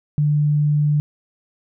sine tone, 148.3 Hz, D3, 17 cents sharp, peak -14 dBFS, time 0.18-1 s, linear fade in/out 0 ms, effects none

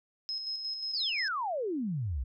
sine tone with tremolo, 5140 Hz, E8, 45 cents flat, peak -32 dBFS, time 0.29-1.28 s, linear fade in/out 0 ms, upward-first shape square, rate 5.6 Hz, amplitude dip 40%
sine exponential sweep, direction down, 5274 to 56.9 Hz, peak -30 dBFS, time 0.93-2.24 s, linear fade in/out 10 ms
effects none

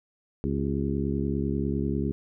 harmonic tone with a mistuned harmonic, 70.1 Hz, C#2, 20 cents sharp, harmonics 1 / 2 / 3 / 4 / 5 / 6, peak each -32 / -31 / -30 / -32 / -34 / -35 dBFS, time 0.44-2.12 s, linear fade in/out 0 ms, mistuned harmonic 6, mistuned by -55 cents, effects none

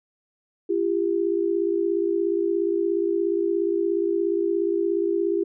sine tone pair together, 340.9 / 397.9 Hz, F4 / G4, -42 / +26 cents, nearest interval minor third, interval 268 cents, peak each -23 dBFS, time 0.69-5.44 s, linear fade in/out 10 ms, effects none

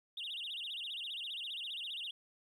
sine tone with vibrato, 3239 Hz, G#7, 44 cents flat, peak -38 dBFS, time 0.17-2.11 s, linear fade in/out 5 ms, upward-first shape sine, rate 15 Hz, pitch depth 280 cents each way, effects tanh soft clip ceiling -36 dBFS + 12-bit

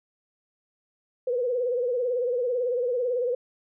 sine tone with vibrato, 492.4 Hz, B4, 5 cents flat, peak -23 dBFS, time 1.27-3.35 s, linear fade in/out 5 ms, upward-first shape sine, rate 18 Hz, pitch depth 80 cents each way, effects none

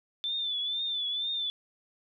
sine tone with vibrato, 3520 Hz, A7, in tune, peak -29 dBFS, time 0.24-1.5 s, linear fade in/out 0 ms, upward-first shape triangle, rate 2.1 Hz, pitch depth 81 cents each way, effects none

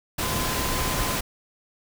sine tone in noise, 1025 Hz, C6, 36 cents flat, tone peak -33 dBFS, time 0.22-1.16 s, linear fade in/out 10 ms, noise pink, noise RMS -26 dBFS, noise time 0.18-1.21 s, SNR -10 dB, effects none

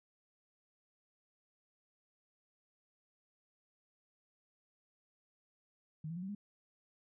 sine tone with pitch steps, 155.56 / 166.73 / 178.69 / 191.52 / 205.3 Hz, D#3 / E3 / F3 / G3 / G#3, 0 / +20 / +40 / -40 / -20 cents, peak -39 dBFS, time 6.04-6.35 s, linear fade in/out 5 ms, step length 62 ms, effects none

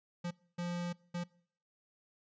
square tone bursts at uneven times, 174.61 Hz, F3, in tune, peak -36 dBFS, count 3, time 0.24-0.31 / 0.58-0.93 / 1.14-1.24 s, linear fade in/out 10 ms, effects noise-tail reverb RT60 0.6 s tail -24 dB re dry + resampled to 16000 Hz

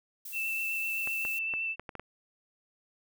violet noise, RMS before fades -42 dBFS, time 0.25-1.39 s, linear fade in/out 5 ms
sine tone with vibrato, 2662 Hz, E7, 16 cents sharp, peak -30 dBFS, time 0.32-1.76 s, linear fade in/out 50 ms, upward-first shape sine, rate 7.8 Hz, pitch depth 16 cents each way
clicks, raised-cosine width 0.5 ms, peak -25 dBFS, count 7, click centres 1.074 / 1.251 / 1.538 / 1.796 / 1.892 / 1.953 / 1.996 s
effects none

